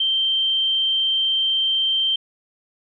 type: tone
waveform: sine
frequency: 3136 Hz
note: G7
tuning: in tune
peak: -17 dBFS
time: 0-2.16 s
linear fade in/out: 5 ms
effects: none